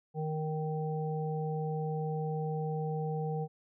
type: harmonic tone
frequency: 155.56 Hz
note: D#3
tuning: in tune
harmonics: 1 / 3 / 5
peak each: -33 / -37 / -40 dBFS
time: 0.14-3.48 s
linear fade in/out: 50 ms
effects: none